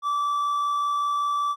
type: tone with amplitude modulation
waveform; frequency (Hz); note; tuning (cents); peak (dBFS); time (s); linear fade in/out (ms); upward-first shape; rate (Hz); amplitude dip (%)
triangle; 1160; D6; -22; -19; 0.02-1.56; 50; sine; 65.2; 25
effects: none